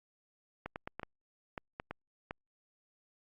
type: clicks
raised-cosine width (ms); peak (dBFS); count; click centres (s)
0.5; -24; 9; 0.66 / 0.759 / 0.875 / 0.996 / 1.032 / 1.578 / 1.799 / 1.91 / 2.309
effects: Opus 48 kbps